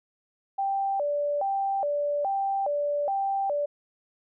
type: tone with vibrato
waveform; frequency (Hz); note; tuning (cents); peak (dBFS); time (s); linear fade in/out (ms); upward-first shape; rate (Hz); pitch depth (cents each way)
sine; 676; E5; +43; -24; 0.58-3.66; 10; square; 1.2; 260
effects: none